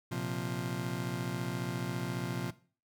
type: chord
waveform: 30% pulse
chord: Bb suspended second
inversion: none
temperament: just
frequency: 116.54 / 131.11 / 174.81 Hz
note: Bb2 / C3 / F3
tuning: 0 / +4 / +2 cents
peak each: -37 / -35 / -35 dBFS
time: 0.11-2.51 s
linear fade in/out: 10 ms
effects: noise-tail reverb RT60 0.4 s tail -17 dB re dry